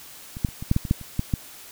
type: clicks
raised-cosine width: 5 ms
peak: -22 / -8 / -26 / -20 / -6 / -8 / -18 / -6 / -26 / -10 / -9 dBFS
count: 11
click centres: 0.369 / 0.448 / 0.488 / 0.625 / 0.714 / 0.764 / 0.852 / 0.911 / 1.013 / 1.194 / 1.338 s
effects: white hiss -44 dBFS RMS until 1.71 s